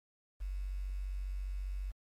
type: tone with quantisation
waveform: sine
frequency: 47.41 Hz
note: F#1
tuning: 43 cents sharp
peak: -35 dBFS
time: 0.4-1.92 s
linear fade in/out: 20 ms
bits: 10
effects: MP3 64 kbps